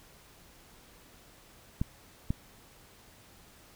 clicks, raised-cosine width 5 ms, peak -16 dBFS, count 2, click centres 1.815 / 2.305 s, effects pink hiss -57 dBFS RMS until 3.75 s

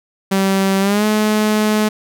sawtooth tone with pitch glide, 193.5 to 213.5 Hz, G3 to G#3, -22 to +48 cents, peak -9 dBFS, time 0.31-1.89 s, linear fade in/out 10 ms, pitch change +170 cents, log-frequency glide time 0.8-1.05 s, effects none

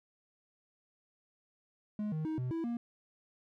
triangle tone with pitch steps, 210.3 / 156.2 / 314.9 / 126.2 / 329.2 / 236.1 Hz, G#3 / D#3 / D#4 / B2 / E4 / A#3, +22 / +7 / +21 / +38 / -2 / +22 cents, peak -31 dBFS, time 1.99-2.77 s, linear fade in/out 2 ms, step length 130 ms, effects none

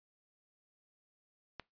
click, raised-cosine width 0.3 ms, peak -26 dBFS, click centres 1.597 s, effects noise-tail reverb RT60 0.2 s tail -23 dB re dry + resampled to 11025 Hz

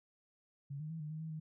sine tone with pitch steps, 140.6 / 153.9 / 162.4 / 151.3 / 156.4 / 159.9 / 156.3 Hz, C#3 / D#3 / E3 / D#3 / D#3 / D#3 / D#3, +25 / -19 / -26 / -48 / +9 / +48 / +8 cents, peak -40 dBFS, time 0.7-1.4 s, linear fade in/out 10 ms, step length 100 ms, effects none

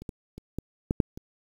clicks, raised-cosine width 3 ms, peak -28 / -22 / -28 / -18 / -11 / -7 / -26 dBFS, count 7, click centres 0.02 / 0.092 / 0.38 / 0.586 / 0.909 / 1.002 / 1.175 s, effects 8-bit

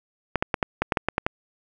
clicks, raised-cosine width 0.5 ms, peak -6 dBFS, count 10, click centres 0.357 / 0.425 / 0.542 / 0.628 / 0.82 / 0.922 / 0.972 / 1.086 / 1.181 / 1.265 s, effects none

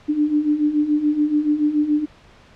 sine beating tone pair, 293.7 / 300.7 Hz, D4 / D4, 0 / +41 cents, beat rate 7 Hz, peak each -22 / -17 dBFS, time 0.08-2.06 s, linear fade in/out 20 ms, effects pink hiss -49 dBFS RMS until 2.55 s + low-pass 4000 Hz 12 dB/octave

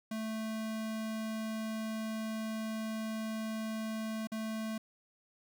square tone with dropouts, 220 Hz, A3, in tune, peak -36 dBFS, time 0.11-4.78 s, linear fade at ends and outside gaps 5 ms, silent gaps 4.272-4.318 s, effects none

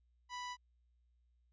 sawtooth tone, 987.8 Hz, B5, in tune, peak -38 dBFS, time 0.29-0.57 s, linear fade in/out 50 ms, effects added 60 Hz sine -70 dBFS peak until 1.52 s + resampled to 16000 Hz

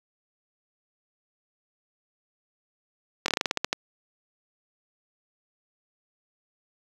slowing click train, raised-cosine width 0.2 ms, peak -6 dBFS, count 11, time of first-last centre 3.26-3.729 s, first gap 22 ms, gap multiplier 1.16, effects high-pass 200 Hz 12 dB/octave + 7-bit

